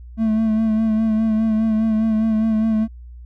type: tone with vibrato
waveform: triangle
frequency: 220 Hz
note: A3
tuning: in tune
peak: -13 dBFS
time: 0.17-2.88 s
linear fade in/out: 50 ms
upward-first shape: sine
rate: 4.9 Hz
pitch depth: 31 cents each way
effects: added 60 Hz sine -35 dBFS peak until 3.25 s